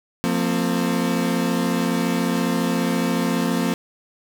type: chord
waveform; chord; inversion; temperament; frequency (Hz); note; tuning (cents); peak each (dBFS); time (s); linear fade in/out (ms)
35% pulse; F suspended fourth; none; equal with one note detuned; 174.61 / 227.1 / 261.6; F3 / Bb3 / C4; 0 / -45 / 0; -22; 0.24-3.74; 0
effects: none